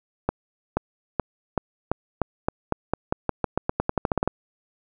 accelerating click train, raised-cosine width 1 ms, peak -7 dBFS, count 22, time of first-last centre 0.29-4.276 s, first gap 480 ms, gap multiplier 0.89, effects none

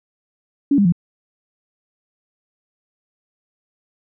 sine tone with pitch steps, 282.3 / 201.9 / 172.4 Hz, C#4 / G#3 / F3, +32 / -49 / -22 cents, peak -11 dBFS, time 0.71-0.923 s, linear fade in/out 5 ms, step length 71 ms, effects none

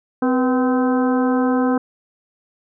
harmonic tone with a mistuned harmonic, 257 Hz, C4, 31 cents flat, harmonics 1 / 2 / 3 / 4 / 5 / 6, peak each -16 / -22 / -26 / -28 / -30 / -32 dBFS, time 0.22-1.78 s, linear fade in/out 5 ms, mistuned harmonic 2, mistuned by -74 cents, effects none

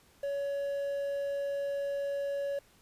triangle tone with quantisation, 562 Hz, C#5, 24 cents sharp, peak -29 dBFS, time 0.23-2.59 s, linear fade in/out 5 ms, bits 9, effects pink hiss -63 dBFS RMS until 2.81 s + resampled to 32000 Hz

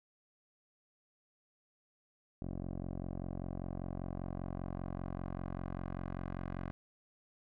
10% pulse tone with low-pass filter sweep, 45.09 Hz, F#1, 44 cents flat, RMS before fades -41 dBFS, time 2.42-6.71 s, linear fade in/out 0 ms, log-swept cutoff 500 to 1600 Hz, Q 1.1, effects none

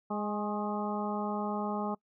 harmonic tone with a mistuned harmonic, 207.7 Hz, G#3, in tune, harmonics 1 / 2 / 3 / 4 / 5 / 6, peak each -34 / -39 / -40 / -37 / -41 / -42 dBFS, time 0.1-1.95 s, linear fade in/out 10 ms, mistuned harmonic 5, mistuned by +50 cents, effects noise-tail reverb RT60 0.1 s tail -24 dB re dry

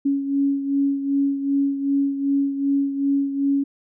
sine beating tone pair, 277.9 / 280.5 Hz, C#4 / C#4, +4 / +21 cents, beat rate 2.6 Hz, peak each -19 / -26 dBFS, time 0.05-3.64 s, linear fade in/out 10 ms, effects none

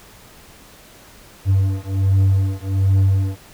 triangle beating tone pair, 96 / 97.3 Hz, G2 / G2, -36 / -12 cents, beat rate 1.3 Hz, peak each -15 dBFS, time 1.45-3.39 s, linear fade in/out 50 ms, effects pink hiss -45 dBFS RMS until 3.53 s

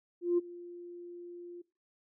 sine tone with ADSR envelope, 349.2 Hz, F4, in tune, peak -22 dBFS, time 0.21-1.62 s, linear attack 170 ms, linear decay 21 ms, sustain -21 dB, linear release 10 ms, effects noise-tail reverb RT60 0.3 s tail -21 dB re dry + tanh soft clip ceiling -20 dBFS

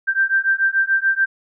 sine beating tone pair, 1568 / 1574.9 Hz, G6 / G6, 0 / +8 cents, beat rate 6.9 Hz, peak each -18 dBFS, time 0.07-1.26 s, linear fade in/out 20 ms, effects none

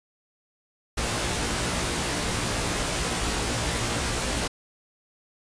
pink noise with comb filter, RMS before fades -27 dBFS, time 0.97-4.48 s, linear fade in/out 10 ms, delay 17 ms, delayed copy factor +1, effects resampled to 22050 Hz

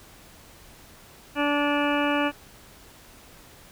harmonic tone with a mistuned harmonic, 290 Hz, D4, 22 cents flat, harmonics 1 / 2 / 3 / 4 / 5 / 6 / 8 / 9 / 10, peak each -25 / -28 / -30 / -31 / -32 / -33 / -34 / -35 / -35 dBFS, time 1.35-2.32 s, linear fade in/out 50 ms, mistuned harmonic 8, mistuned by +28 cents, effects pink hiss -50 dBFS RMS until 3.71 s

